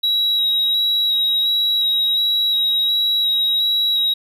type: tone with vibrato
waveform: triangle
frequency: 3852 Hz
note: B7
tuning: 44 cents flat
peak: -13 dBFS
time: 0.03-4.14 s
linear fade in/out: 10 ms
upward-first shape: square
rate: 1.4 Hz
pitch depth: 13 cents each way
effects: tanh soft clip ceiling -9 dBFS